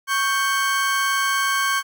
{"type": "tone pair together", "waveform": "35% pulse", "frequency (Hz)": [1108.7, 1567.9], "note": ["C#6", "G6"], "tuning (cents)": [0, 0], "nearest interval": "tritone", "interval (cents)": 600, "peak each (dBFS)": -20, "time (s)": [0.07, 1.83], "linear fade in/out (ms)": 50, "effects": []}